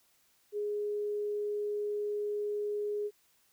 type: tone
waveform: sine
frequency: 415.3 Hz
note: G#4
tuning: in tune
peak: -31 dBFS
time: 0.52-3.11 s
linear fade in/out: 50 ms
effects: white hiss -69 dBFS RMS until 3.52 s